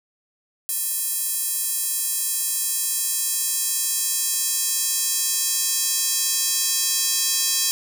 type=tone with high-pass filter sweep; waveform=square; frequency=361.4 Hz; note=F#4; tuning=41 cents flat; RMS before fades=-23 dBFS; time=0.69-7.71 s; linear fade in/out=0 ms; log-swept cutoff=10000 to 5600 Hz; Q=1.2; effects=none